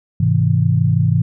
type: chord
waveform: sine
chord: Ab augmented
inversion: none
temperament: just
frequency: 103.83 / 129.78 / 162.23 Hz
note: Ab2 / C3 / E3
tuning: 0 / -14 / -27 cents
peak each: -16 dBFS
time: 0.2-1.22 s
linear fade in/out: 5 ms
effects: none